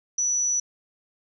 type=tone; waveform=sine; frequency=5920 Hz; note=F#8; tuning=in tune; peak=-21 dBFS; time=0.18-0.6 s; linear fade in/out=5 ms; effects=none

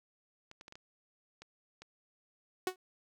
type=clicks; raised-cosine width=0.2 ms; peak=-33 dBFS; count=7; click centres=0.514 / 0.611 / 0.681 / 0.724 / 0.755 / 1.42 / 1.82 s
type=tone with exponential decay; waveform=sawtooth; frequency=370 Hz; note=F#4; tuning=in tune; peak=-24 dBFS; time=2.67-2.76 s; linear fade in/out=2 ms; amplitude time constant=19 ms
effects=none

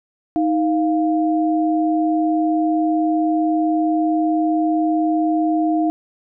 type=tone pair together; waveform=sine; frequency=314 / 698.5 Hz; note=D#4 / F5; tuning=+16 / 0 cents; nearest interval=octave + major second; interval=1384 cents; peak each=-16 / -21 dBFS; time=0.36-5.9 s; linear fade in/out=0 ms; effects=none

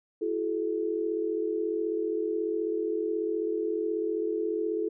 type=tone cluster; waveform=sine; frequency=335.4 / 374 / 430.1 Hz; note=E4 / F#4 / A4; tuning=+30 / +19 / -39 cents; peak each=-31 / -36 / -29 dBFS; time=0.21-4.89 s; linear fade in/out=10 ms; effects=none

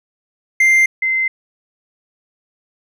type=tone pair in turn; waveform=triangle / sine; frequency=2093 / 2071 Hz; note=C7 / C7; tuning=0 / -18 cents; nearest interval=unison; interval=18 cents; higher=first; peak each=-7 / -14 dBFS; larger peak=first; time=0.6-0.86 / 1.02-1.28 s; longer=neither; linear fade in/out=5 ms; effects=none

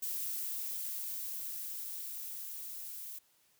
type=noise with level ramp; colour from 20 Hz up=violet; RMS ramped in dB=-37 to -45 dBFS; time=0.02-3.19 s; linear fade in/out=10 ms; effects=white hiss -70 dBFS RMS until 3.59 s

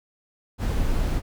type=noise; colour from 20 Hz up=brown; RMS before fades=-23 dBFS; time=0.58-1.22 s; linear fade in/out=50 ms; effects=none

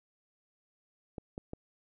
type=clicks; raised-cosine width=2 ms; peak=-26 dBFS; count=3; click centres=1.182 / 1.379 / 1.534 s; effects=none

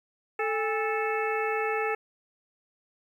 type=harmonic tone with a mistuned harmonic; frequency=438.1 Hz; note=A4; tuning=7 cents flat; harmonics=1 / 2 / 3 / 4 / 5 / 6; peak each=-29 / -32 / -34 / -35 / -36 / -37 dBFS; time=0.39-1.95 s; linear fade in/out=5 ms; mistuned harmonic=2; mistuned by=-120 cents; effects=10-bit

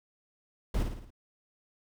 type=noise with echo; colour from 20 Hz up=brown; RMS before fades=-28 dBFS; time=0.74-0.83 s; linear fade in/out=5 ms; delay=55 ms; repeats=5; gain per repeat=-5 dB; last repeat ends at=1.105 s; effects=none

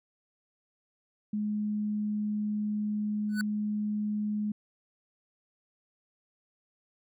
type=tone; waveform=sine; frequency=210.1 Hz; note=G#3; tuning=20 cents sharp; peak=-28 dBFS; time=1.33-4.52 s; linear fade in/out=5 ms
type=tone with exponential growth; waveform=square; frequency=1491 Hz; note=F#6; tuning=13 cents sharp; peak=-28 dBFS; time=3.29-3.41 s; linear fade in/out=1 ms; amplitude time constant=26 ms
effects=none

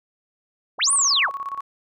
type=linear two-way sweep; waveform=sine; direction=up then down; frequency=156.1 to 9510 to 364.3 Hz; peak=-16 dBFS; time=0.78-1.3 s; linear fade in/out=50 ms; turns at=0.92 s
type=tone with tremolo; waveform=sine; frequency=1108.7 Hz; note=C#6; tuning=in tune; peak=-25 dBFS; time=0.87-1.61 s; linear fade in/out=5 ms; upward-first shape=square; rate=17 Hz; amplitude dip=70%
effects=none

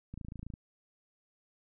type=click train; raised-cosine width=5 ms; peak=-30 dBFS; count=12; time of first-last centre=0.14-0.539 s; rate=27.6 Hz; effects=none

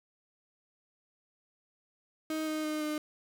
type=tone with pitch steps; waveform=35% pulse; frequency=313.6 / 310.2 / 306.8 / 303.4 Hz; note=D#4 / D#4 / D#4 / D#4; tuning=+14 / -5 / -24 / -44 cents; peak=-30 dBFS; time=2.3-2.98 s; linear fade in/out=2 ms; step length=170 ms; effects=none

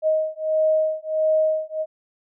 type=beating tone pair; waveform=sine; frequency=626 / 627.5 Hz; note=D#5 / D#5; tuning=+10 / +15 cents; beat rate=1.5 Hz; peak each=-21 dBFS; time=0.02-1.86 s; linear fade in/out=50 ms; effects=none

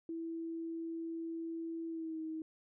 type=tone with pitch glide; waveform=sine; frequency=329.6 to 317.6 Hz; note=E4 to D#4; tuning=0 to +36 cents; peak=-38 dBFS; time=0.09-2.42 s; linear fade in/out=2 ms; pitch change=-64 cents; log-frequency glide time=1.88-2.2 s; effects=none

